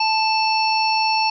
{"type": "harmonic tone with a mistuned harmonic", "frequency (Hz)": 880, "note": "A5", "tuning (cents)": 0, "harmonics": [1, 3, 5, 6], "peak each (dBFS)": [-18, -23, -25, -26], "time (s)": [0, 1.3], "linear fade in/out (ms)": 5, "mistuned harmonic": 6, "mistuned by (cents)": 53, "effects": []}